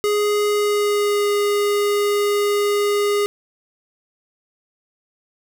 square tone with pitch glide, 415.3 to 410.3 Hz, G#4 to G#4, 0 to -21 cents, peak -17 dBFS, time 0.04-3.26 s, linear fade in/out 0 ms, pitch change -21 cents, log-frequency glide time 0.5-1.29 s, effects none

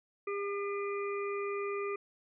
harmonic tone, 402.6 Hz, G4, 46 cents sharp, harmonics 1 / 3 / 5 / 6, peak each -34 / -40 / -47 / -45 dBFS, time 0.27-1.96 s, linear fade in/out 5 ms, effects none

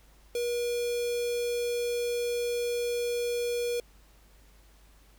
square tone with notch filter, 480 Hz, B4, 49 cents flat, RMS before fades -30 dBFS, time 0.35-3.8 s, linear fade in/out 2 ms, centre 1500 Hz, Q 1.9, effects added 50 Hz sine -56 dBFS peak until 5.18 s + pink hiss -62 dBFS RMS until 5.18 s

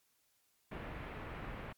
pink low-pass noise, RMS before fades -45 dBFS, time 0.71-1.73 s, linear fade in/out 10 ms, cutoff 2500 Hz, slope 24 dB/octave, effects white hiss -75 dBFS RMS until 1.77 s + MP3 96 kbps

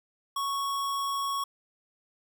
square tone, 1108.7 Hz, C#6, in tune, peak -29 dBFS, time 0.36-1.44 s, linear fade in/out 5 ms, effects none

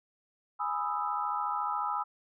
sine chord, E major seventh, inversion first, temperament equal, 830.6 / 987.8 / 1244.5 / 1318.5 Hz, G#5 / B5 / D#6 / E6, 0 / 0 / 0 / 0 cents, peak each -35 / -35 / -35 / -35 dBFS, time 0.59-2.04 s, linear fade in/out 20 ms, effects none

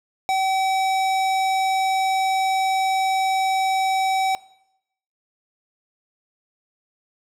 sine tone with hard clipping, 765 Hz, G5, 42 cents flat, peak -20 dBFS, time 0.29-4.35 s, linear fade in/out 0 ms, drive 17 dB, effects noise-tail reverb RT60 0.8 s tail -20 dB re dry

